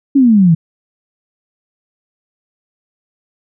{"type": "exponential sweep", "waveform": "sine", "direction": "down", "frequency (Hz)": [286.5, 156.3], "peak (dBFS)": -5, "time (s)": [0.15, 0.55], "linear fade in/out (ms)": 10, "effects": []}